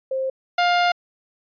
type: tone pair in turn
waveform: sine / sawtooth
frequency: 528 / 704.8 Hz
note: C5 / F5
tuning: +16 / +16 cents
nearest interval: perfect fourth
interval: 500 cents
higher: second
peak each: -21 / -12 dBFS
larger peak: second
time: 0.11-0.3 / 0.58-0.92 s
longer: second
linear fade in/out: 5 ms
effects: resampled to 11025 Hz